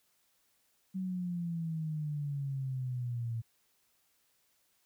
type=exponential sweep; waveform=sine; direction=down; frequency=190 to 113.4 Hz; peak=-33 dBFS; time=0.94-3.42 s; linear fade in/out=20 ms; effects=white hiss -73 dBFS RMS until 4.85 s